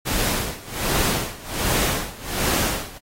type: noise with tremolo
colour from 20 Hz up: pink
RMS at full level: -21 dBFS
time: 0.05-2.99 s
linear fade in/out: 20 ms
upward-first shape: sine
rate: 1.3 Hz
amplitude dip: 90%
effects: AAC 48 kbps